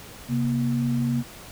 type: tone pair together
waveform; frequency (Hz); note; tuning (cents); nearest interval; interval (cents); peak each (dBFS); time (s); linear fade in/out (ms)
sine; 133.3 / 237; C3 / A#3; +33 / +29; minor seventh; 996; -25 / -23; 0.28-1.24; 50
effects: pink hiss -43 dBFS RMS until 1.51 s